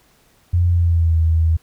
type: tone with pitch glide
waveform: sine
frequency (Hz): 87.5 to 81.17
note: F2 to E2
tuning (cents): +4 to -26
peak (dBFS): -12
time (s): 0.53-1.57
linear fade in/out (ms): 10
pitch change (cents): -130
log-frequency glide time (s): 0.69-1.17
effects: pink hiss -56 dBFS RMS until 1.62 s